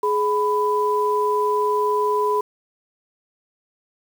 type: tone pair together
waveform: sine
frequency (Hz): 420 / 995.2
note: G#4 / B5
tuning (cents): +19 / +13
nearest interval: octave + minor third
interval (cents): 1494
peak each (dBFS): -20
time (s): 0.03-2.41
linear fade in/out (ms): 5
effects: 7-bit